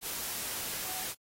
sine tone in noise, 746 Hz, F#5, 14 cents sharp, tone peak -46 dBFS, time 0.84-1.06 s, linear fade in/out 50 ms, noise white, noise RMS -37 dBFS, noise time 0.01-1.15 s, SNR -12 dB, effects AAC 48 kbps

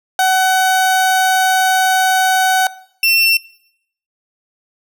30% pulse tone pair in turn, 752 / 2702 Hz, F#5 / E7, +28 / +42 cents, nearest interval octave + minor seventh, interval 2214 cents, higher second, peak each -8 dBFS, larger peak neither, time 0.19-2.67 / 3.03-3.37 s, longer first, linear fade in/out 2 ms, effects noise-tail reverb RT60 0.7 s tail -20 dB re dry

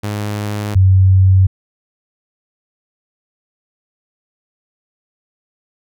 sawtooth / sine tone pair in turn, 104.1 / 94.63 Hz, G#2 / F#2, +5 / +39 cents, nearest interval major second, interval 166 cents, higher first, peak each -15 / -6 dBFS, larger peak second, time 0.03-0.75 / 0.75-1.47 s, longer neither, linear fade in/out 10 ms, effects none

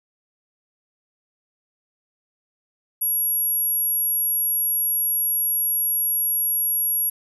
sine tone, 11300 Hz, F9, 19 cents sharp, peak -19 dBFS, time 3.01-7.1 s, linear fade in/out 10 ms, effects none

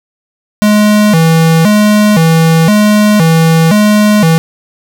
square tone with vibrato, 185 Hz, F#3, in tune, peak -5 dBFS, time 0.62-4.38 s, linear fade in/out 0 ms, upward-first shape square, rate 0.97 Hz, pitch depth 220 cents each way, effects none

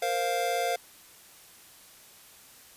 square chord, Bb suspended second, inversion none, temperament just, 466.2 / 524.4 / 699.2 Hz, Bb4 / C5 / F5, 0 / +4 / +2 cents, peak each -34 / -33 / -29 dBFS, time 0.02-0.76 s, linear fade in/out 5 ms, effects white hiss -53 dBFS RMS until 2.76 s + resampled to 32000 Hz

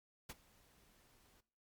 pink noise with ADSR envelope, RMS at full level -45 dBFS, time 0.29-1.41 s, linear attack 8 ms, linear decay 35 ms, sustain -24 dB, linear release 12 ms, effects noise-tail reverb RT60 0.6 s tail -20 dB re dry + MP3 96 kbps

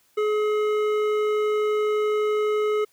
triangle tone with hard clipping, 424.1 Hz, G#4, 36 cents sharp, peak -22 dBFS, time 0.17-2.85 s, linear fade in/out 10 ms, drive 15 dB, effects white hiss -63 dBFS RMS until 2.92 s

